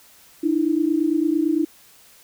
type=tone pair together; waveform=sine; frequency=300.7 / 329.6 Hz; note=D4 / E4; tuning=+41 / 0 cents; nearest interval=major second; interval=159 cents; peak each=-20 dBFS; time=0.43-1.65 s; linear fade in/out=10 ms; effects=white hiss -51 dBFS RMS until 2.23 s